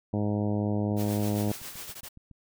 harmonic tone, 104 Hz, G#2, 3 cents sharp, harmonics 1 / 2 / 3 / 4 / 5 / 6 / 7 / 8 / 9, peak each -29 / -29 / -33 / -37 / -38 / -39 / -42 / -47 / -48 dBFS, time 0.13-1.52 s, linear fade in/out 5 ms
click train, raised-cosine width 5 ms, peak -37 dBFS, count 11, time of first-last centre 0.92-2.313 s, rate 7.18 Hz
white noise with tremolo, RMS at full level -39 dBFS, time 0.96-1.95 s, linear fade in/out 50 ms, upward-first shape sine, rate 7.4 Hz, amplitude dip 50%
white noise bursts, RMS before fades -42 dBFS, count 3, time 1.87-2.089 s, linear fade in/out 10 ms, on 59 ms, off 21 ms
effects none

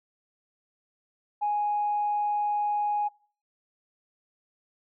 sine tone, 830.6 Hz, G#5, in tune, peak -23 dBFS, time 1.41-3.09 s, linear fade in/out 20 ms, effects noise-tail reverb RT60 0.4 s tail -22 dB re dry + tanh soft clip ceiling -19 dBFS

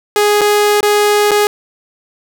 sawtooth tone with dropouts, 415.3 Hz, G#4, in tune, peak -5 dBFS, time 0.16-1.47 s, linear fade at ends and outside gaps 1 ms, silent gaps 0.41-0.415 / 0.807-0.829 / 1.31-1.315 s, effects none

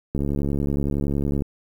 click train, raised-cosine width 3 ms, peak -12 dBFS, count 91, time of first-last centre 0.15-1.421 s, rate 70.8 Hz, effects 8-bit

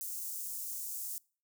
white high-pass noise, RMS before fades -40 dBFS, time 0.01-1.18 s, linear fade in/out 0 ms, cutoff 6700 Hz, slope 24 dB/octave, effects noise-tail reverb RT60 0.4 s tail -25 dB re dry

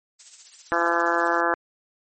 violet noise with tremolo, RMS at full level -34 dBFS, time 0.19-1.41 s, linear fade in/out 10 ms, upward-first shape triangle, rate 15 Hz, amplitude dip 65%
harmonic tone, 170 Hz, F3, 46 cents flat, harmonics 2 / 3 / 4 / 5 / 6 / 7 / 8 / 9 / 10, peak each -28 / -28 / -28 / -28 / -28 / -28 / -28 / -28 / -28 dBFS, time 0.72-1.54 s, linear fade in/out 0 ms
effects MP3 32 kbps

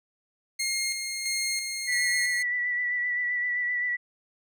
15% pulse tone with tremolo, 2135 Hz, C7, 34 cents sharp, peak -20 dBFS, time 0.59-2.43 s, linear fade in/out 10 ms, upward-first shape square, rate 1.5 Hz, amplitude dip 40%
sine tone with vibrato, 1962 Hz, B6, 12 cents flat, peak -25 dBFS, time 1.87-3.97 s, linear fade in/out 20 ms, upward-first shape sine, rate 7.7 Hz, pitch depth 22 cents each way
effects none

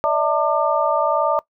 sine tone cluster, 585 / 646 / 903 / 1196 Hz, D5 / E5 / A5 / D6, -7 / -35 / +45 / +31 cents, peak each -21 dBFS, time 0.04-1.39 s, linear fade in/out 0 ms, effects noise-tail reverb RT60 0.1 s tail -21 dB re dry

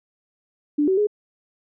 sine tone with pitch steps, 294.5 / 379.5 / 417.3 Hz, D4 / F#4 / G#4, +5 / +44 / +8 cents, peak -16 dBFS, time 0.78-1.071 s, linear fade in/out 10 ms, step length 97 ms, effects none

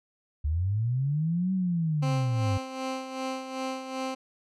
sine linear two-way sweep, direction up then down, 70.2 to 190.9 to 96.5 Hz, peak -24 dBFS, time 0.44-2.58 s, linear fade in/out 10 ms, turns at 1.53 s
15% pulse tone with tremolo, 262.3 Hz, C4, 4 cents sharp, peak -23 dBFS, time 2.02-4.15 s, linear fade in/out 10 ms, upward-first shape sine, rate 2.6 Hz, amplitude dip 60%
effects low-pass 7000 Hz 12 dB/octave

